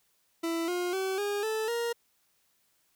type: tone with pitch steps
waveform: 40% pulse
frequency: 332 / 355.8 / 381.4 / 408.7 / 438.1 / 469.5 Hz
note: E4 / F4 / G4 / G#4 / A4 / A#4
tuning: +12 / +32 / -47 / -28 / -7 / +12 cents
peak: -28 dBFS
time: 0.43-1.93 s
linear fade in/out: 10 ms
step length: 250 ms
effects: white hiss -71 dBFS RMS until 2.95 s